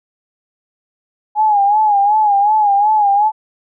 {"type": "tone with vibrato", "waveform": "sine", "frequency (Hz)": 830.6, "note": "G#5", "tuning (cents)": 0, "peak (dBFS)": -9, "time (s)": [1.35, 3.32], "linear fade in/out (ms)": 50, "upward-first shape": "sine", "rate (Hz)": 2.7, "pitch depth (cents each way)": 78, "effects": []}